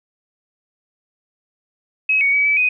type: tone with pitch steps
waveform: sine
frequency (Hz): 2555 / 2235 / 2276 / 2300 / 2499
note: D#7 / C#7 / C#7 / D7 / D#7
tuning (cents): +45 / +14 / +45 / -37 / +7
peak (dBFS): -13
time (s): 2.09-2.69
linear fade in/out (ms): 5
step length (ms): 120
effects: none